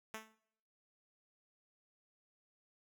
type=tone with exponential decay; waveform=5% pulse; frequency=219.5 Hz; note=A3; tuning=4 cents flat; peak=-29 dBFS; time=0.14-0.35 s; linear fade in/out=2 ms; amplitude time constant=45 ms; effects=noise-tail reverb RT60 0.7 s tail -20 dB re dry